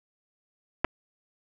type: clicks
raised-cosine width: 0.5 ms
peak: -9 dBFS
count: 2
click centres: 0.845 / 0.848 s
effects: none